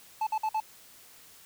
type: tone bursts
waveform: triangle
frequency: 871 Hz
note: A5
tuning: 18 cents flat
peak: -24 dBFS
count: 4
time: 0.21-0.602 s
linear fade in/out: 5 ms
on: 59 ms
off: 52 ms
effects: white hiss -54 dBFS RMS until 1.45 s